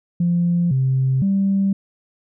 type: tone with pitch steps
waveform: sine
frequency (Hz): 173.2 / 131.9 / 195.8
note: F3 / C3 / G3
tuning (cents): -14 / +14 / -2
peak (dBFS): -14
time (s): 0.2-1.73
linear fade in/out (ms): 5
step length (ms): 510
effects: tanh soft clip ceiling -10 dBFS